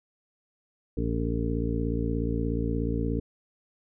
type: harmonic tone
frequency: 56.8 Hz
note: A#1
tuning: 44 cents flat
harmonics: 1 / 2 / 3 / 4 / 5 / 7 / 8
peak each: -30 / -32 / -35 / -34 / -32 / -38 / -35 dBFS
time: 0.97-3.2 s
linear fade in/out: 5 ms
effects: none